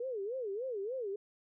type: tone with vibrato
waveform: sine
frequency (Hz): 453.9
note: A#4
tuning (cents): -46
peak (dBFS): -35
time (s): 0-1.16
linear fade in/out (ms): 5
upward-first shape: sine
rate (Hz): 3.4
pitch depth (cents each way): 270
effects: none